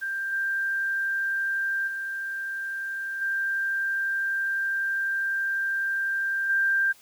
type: tone with level steps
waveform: sine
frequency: 1583 Hz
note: G6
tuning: 17 cents sharp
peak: -27 / -24 / -29 / -24 / -20 dBFS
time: 0.01-6.93 s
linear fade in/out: 20 ms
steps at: 0.32 / 1.87 / 3.21 / 6.49 s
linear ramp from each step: 10 ms
effects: white hiss -55 dBFS RMS until 7.01 s + high-pass 80 Hz 12 dB/octave